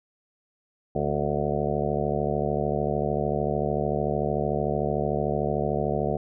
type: harmonic tone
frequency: 73.4 Hz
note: D2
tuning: in tune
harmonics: 1 / 2 / 3 / 5 / 6 / 7 / 8 / 9 / 10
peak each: -35 / -30 / -32 / -32 / -30 / -35 / -32 / -32 / -33 dBFS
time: 0.95-6.17 s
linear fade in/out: 5 ms
effects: none